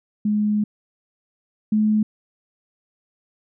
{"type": "tone pair in turn", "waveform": "sine", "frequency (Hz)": [210, 214], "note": ["G#3", "A3"], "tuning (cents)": [19, -48], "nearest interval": "unison", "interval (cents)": 33, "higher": "second", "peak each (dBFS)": [-17, -15], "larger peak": "second", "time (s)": [[0.25, 0.64], [1.72, 2.03]], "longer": "first", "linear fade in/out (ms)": 5, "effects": []}